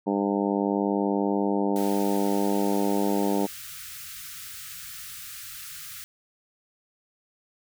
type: harmonic tone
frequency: 100.2 Hz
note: G2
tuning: 38 cents sharp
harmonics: 2 / 3 / 4 / 5 / 6 / 7 / 8 / 9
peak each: -27 / -27 / -29 / -32 / -35 / -35 / -35 / -34 dBFS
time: 0.06-3.47 s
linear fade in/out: 20 ms
type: band-stop noise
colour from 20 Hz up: white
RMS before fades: -40 dBFS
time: 1.76-6.04 s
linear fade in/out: 0 ms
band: 170 to 1200 Hz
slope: 96 dB/octave
effects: none